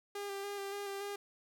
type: tone with vibrato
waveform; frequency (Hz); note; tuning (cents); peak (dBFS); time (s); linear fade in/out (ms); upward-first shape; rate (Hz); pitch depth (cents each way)
sawtooth; 400.2; G4; +36; -35; 0.15-1.16; 5; square; 3.5; 20
effects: none